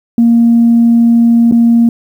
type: tone with dropouts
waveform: sine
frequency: 233.3 Hz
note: A#3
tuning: 2 cents sharp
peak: -3 dBFS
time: 0.18-1.89 s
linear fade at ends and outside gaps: 2 ms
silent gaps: 1.513-1.522 s
effects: tanh soft clip ceiling 0 dBFS + 7-bit